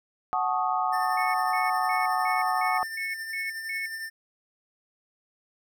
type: chord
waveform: sine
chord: D# half-diminished seventh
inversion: first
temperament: equal with one note detuned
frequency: 740 / 870.4 / 1108.7 / 1244.5 Hz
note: F#5 / A5 / C#6 / D#6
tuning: 0 / -19 / 0 / 0 cents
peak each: -27 / -30 / -31 / -29 dBFS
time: 0.33-2.83 s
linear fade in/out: 0 ms
type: tone with tremolo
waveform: square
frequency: 1793 Hz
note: A6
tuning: 32 cents sharp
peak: -32 dBFS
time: 0.92-4.1 s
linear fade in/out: 20 ms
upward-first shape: triangle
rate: 11 Hz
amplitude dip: 45%
type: tone bursts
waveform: sine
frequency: 2200 Hz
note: C#7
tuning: 14 cents flat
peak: -30 dBFS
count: 8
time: 1.17-3.86 s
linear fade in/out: 5 ms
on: 170 ms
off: 190 ms
effects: none